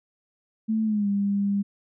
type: tone with pitch glide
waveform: sine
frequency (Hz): 220 to 200.6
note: A3 to G3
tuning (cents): 0 to +40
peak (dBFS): -21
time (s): 0.68-1.63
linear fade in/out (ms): 20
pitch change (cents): -160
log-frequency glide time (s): 0.84-1.08
effects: none